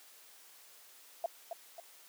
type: tone with echo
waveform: sine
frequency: 677 Hz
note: E5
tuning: 46 cents sharp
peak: -29 dBFS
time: 1.24-1.26 s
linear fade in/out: 2 ms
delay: 270 ms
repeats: 2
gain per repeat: -7 dB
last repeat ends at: 1.8 s
effects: white hiss -58 dBFS RMS until 2.08 s + high-pass 400 Hz 12 dB/octave